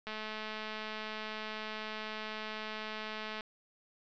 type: click train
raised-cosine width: 0.3 ms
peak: -25 dBFS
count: 722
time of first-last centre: 0.07-3.408 s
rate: 216 Hz
effects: resampled to 16000 Hz